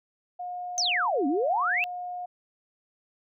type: tone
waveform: sine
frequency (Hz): 717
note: F5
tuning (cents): +45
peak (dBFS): -32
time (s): 0.39-2.26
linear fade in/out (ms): 10
type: exponential two-way sweep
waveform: sine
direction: down then up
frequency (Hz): 6380 to 261.6 to 2749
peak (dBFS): -23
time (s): 0.78-1.84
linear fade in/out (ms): 0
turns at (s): 1.27
effects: none